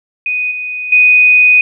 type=tone with level steps; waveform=sine; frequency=2489 Hz; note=D#7; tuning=in tune; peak=-13 / -18 / -4 dBFS; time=0.26-1.61 s; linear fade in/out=2 ms; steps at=0.51 / 0.92 s; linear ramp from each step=5 ms; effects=none